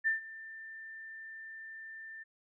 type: tone with ADSR envelope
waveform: sine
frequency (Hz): 1786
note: A6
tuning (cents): +25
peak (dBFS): -25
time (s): 0.04-2.24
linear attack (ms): 30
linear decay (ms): 130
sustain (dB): -19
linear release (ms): 18
effects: none